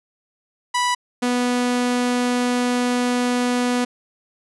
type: tone pair in turn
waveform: sawtooth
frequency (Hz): 984 / 246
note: B5 / B3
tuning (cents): -7 / -7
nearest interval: 2 octaves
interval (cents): 2400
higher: first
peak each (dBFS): -14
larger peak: neither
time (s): 0.74-0.95 / 1.22-3.85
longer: second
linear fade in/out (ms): 10
effects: resampled to 24000 Hz